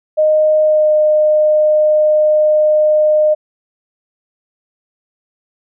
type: tone with pitch glide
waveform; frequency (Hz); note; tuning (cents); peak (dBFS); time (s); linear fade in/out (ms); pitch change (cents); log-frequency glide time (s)
sine; 617 to 611; D#5 to D#5; -15 to -32; -8; 0.17-3.35; 20; -17; 0.63-0.92
effects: none